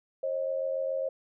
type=tone pair together; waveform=sine; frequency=536.8 / 624 Hz; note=C5 / D#5; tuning=+44 / +5 cents; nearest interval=minor third; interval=261 cents; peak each=-29 / -34 dBFS; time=0.23-1.09 s; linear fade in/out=5 ms; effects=none